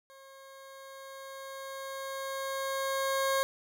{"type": "tone with level ramp", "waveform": "20% pulse", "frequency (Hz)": 540, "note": "C#5", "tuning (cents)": -45, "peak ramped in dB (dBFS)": [-47, -21], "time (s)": [0.1, 3.43], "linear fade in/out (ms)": 0, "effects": []}